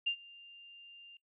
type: tone with ADSR envelope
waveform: sine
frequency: 2794 Hz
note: F7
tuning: in tune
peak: -27 dBFS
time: 0.06-1.17 s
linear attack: 13 ms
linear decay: 82 ms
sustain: -24 dB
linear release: 3 ms
effects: noise-tail reverb RT60 0.1 s tail -22 dB re dry